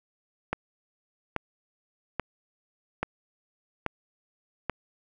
click train, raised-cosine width 0.5 ms, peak -12 dBFS, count 6, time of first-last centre 0.53-4.697 s, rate 1.2 Hz, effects none

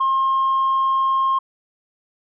sine tone, 1068 Hz, C6, 35 cents sharp, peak -14 dBFS, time 0-1.39 s, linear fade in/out 10 ms, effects tanh soft clip ceiling -13 dBFS

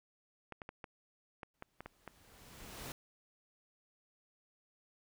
clicks, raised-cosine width 0.5 ms, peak -30 dBFS, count 9, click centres 0.523 / 0.618 / 0.691 / 0.842 / 1.432 / 1.624 / 1.806 / 1.86 / 2.077 s
pink noise with exponential growth, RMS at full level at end -44 dBFS, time 1.54-2.92 s, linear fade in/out 1 ms, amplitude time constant 300 ms
effects none

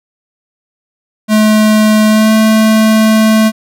square tone with pitch glide, 215 to 218.8 Hz, A3 to A3, -40 to -9 cents, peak -6 dBFS, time 1.28-3.52 s, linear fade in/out 50 ms, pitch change +31 cents, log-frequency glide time 2.08-2.33 s, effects none

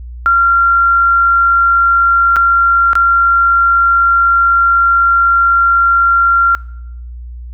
sine tone with dropouts, 1378 Hz, F6, 24 cents flat, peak -6 dBFS, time 0.26-6.55 s, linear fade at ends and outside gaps 0 ms, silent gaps 2.36-2.366 / 2.932-2.954 s, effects noise-tail reverb RT60 0.8 s tail -24 dB re dry + added 60 Hz sine -25 dBFS peak until 7.53 s

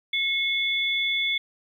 sine tone pair together, 2180 / 3461 Hz, C#7 / A7, -29 / -29 cents, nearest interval minor sixth, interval 800 cents, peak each -25 dBFS, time 0.13-1.38 s, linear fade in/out 5 ms, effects 10-bit

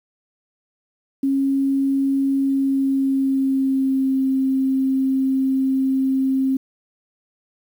sine tone with pitch glide, 272.8 to 265.6 Hz, C#4 to C4, -28 to +26 cents, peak -16 dBFS, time 1.23-6.57 s, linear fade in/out 5 ms, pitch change -46 cents, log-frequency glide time 2.37-4.21 s, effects 8-bit

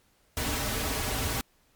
pink noise with comb filter, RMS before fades -30 dBFS, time 0.37-1.41 s, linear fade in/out 0 ms, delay 5.7 ms, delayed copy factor -0.6, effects pink hiss -66 dBFS RMS until 1.75 s + MP3 96 kbps

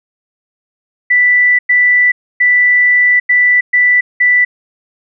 sine tone bursts at uneven times, 1975.5 Hz, B6, in tune, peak -6 dBFS, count 6, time 1.1-1.59 / 1.69-2.12 / 2.4-3.2 / 3.29-3.61 / 3.73-4.01 / 4.2-4.45 s, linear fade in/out 10 ms, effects none

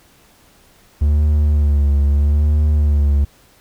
triangle tone with vibrato, 73 Hz, D2, 10 cents flat, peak -9 dBFS, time 1.01-3.25 s, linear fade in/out 10 ms, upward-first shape sine, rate 0.78 Hz, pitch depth 52 cents each way, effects pink hiss -51 dBFS RMS until 3.6 s

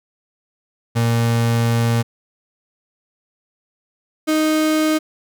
35% pulse tone pair in turn, 116.54 / 311.1 Hz, A#2 / D#4, 0 / 0 cents, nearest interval octave + perfect fourth, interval 1700 cents, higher second, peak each -13 dBFS, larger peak neither, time 0.95-2.03 / 4.27-4.99 s, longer first, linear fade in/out 20 ms, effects none

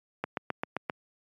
click train, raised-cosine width 0.5 ms, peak -14 dBFS, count 6, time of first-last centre 0.24-0.898 s, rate 7.6 Hz, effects high-pass 150 Hz 12 dB/octave + MP3 96 kbps

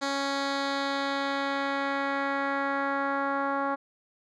10% pulse tone with low-pass filter sweep, 277.2 Hz, C#4, in tune, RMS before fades -29 dBFS, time 0.01-3.76 s, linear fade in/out 20 ms, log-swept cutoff 5600 to 1200 Hz, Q 1.5, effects none

